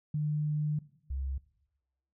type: tone pair in turn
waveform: sine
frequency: 150.4 / 67.31 Hz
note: D3 / C2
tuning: +42 / +50 cents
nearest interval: octave + major second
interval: 1392 cents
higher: first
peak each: -28 / -32 dBFS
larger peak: first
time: 0.14-0.79 / 1.1-1.38 s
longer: first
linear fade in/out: 5 ms
effects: noise-tail reverb RT60 0.9 s tail -18 dB re dry